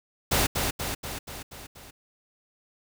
pink noise with echo, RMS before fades -23 dBFS, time 0.31-0.47 s, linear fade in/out 10 ms, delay 240 ms, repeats 6, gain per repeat -4 dB, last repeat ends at 1.91 s, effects none

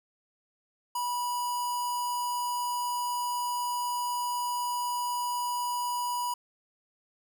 square tone with notch filter, 976 Hz, B5, 21 cents flat, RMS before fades -31 dBFS, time 0.95-6.34 s, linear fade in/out 5 ms, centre 2100 Hz, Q 0.63, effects none

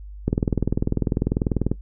click train, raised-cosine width 3 ms, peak -7 dBFS, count 30, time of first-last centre 0.28-1.716 s, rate 20.2 Hz, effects noise-tail reverb RT60 0.1 s tail -18 dB re dry + added 50 Hz sine -35 dBFS peak until 1.81 s

